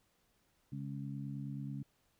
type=harmonic tone; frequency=69.3 Hz; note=C#2; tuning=in tune; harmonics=2 / 3 / 4; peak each=-41 / -45 / -47 dBFS; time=0.72-1.83 s; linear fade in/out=5 ms; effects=pink hiss -75 dBFS RMS until 2.19 s